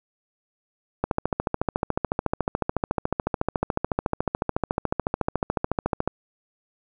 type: click train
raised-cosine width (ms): 1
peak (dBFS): -8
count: 71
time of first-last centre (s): 1.04-6.076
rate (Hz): 13.9
effects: none

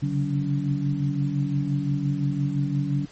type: tone cluster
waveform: sine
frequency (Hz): 137.3 / 143.1 / 187.8 / 284.9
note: C#3 / D3 / F#3 / C#4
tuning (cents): -16 / -45 / +26 / +48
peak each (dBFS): -30 / -24 / -30 / -29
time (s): 0.02-3.06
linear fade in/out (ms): 10
effects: pink hiss -50 dBFS RMS until 3.11 s + MP3 32 kbps

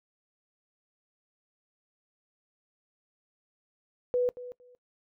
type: tone with echo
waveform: sine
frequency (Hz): 493.9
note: B4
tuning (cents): 0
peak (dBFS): -23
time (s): 4.14-4.29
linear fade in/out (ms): 0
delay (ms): 230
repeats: 2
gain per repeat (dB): -15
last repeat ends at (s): 4.75
effects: noise-tail reverb RT60 0.1 s tail -20 dB re dry

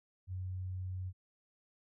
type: tone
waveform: sine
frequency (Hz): 92.5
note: F#2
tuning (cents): 0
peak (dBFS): -37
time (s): 0.27-1.13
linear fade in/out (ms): 50
effects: none

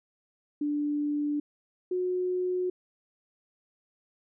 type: tone pair in turn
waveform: sine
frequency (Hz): 293.7 / 364.2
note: D4 / F#4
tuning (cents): 0 / -27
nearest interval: major third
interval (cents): 373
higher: second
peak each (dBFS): -26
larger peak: neither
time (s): 0.61-1.4 / 1.91-2.7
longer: neither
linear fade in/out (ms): 5
effects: none

